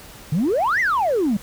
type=exponential two-way sweep; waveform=sine; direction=up then down; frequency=138.59 to 2093 to 188.4 Hz; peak=-15 dBFS; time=0.32-1.37 s; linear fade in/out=5 ms; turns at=0.8 s; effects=tanh soft clip ceiling -14 dBFS + pink hiss -42 dBFS RMS until 1.42 s